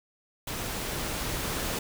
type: noise with level ramp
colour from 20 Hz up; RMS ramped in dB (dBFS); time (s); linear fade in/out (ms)
pink; -34 to -31; 0.47-1.79; 5
effects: none